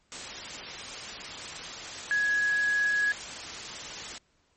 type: tone in noise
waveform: sine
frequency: 1671 Hz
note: G#6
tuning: 10 cents sharp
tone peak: -23 dBFS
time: 2.11-3.12 s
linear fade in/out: 0 ms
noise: white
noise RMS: -38 dBFS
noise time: 0.12-4.18 s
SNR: +12 dB
effects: pink hiss -69 dBFS RMS until 4.56 s + MP3 32 kbps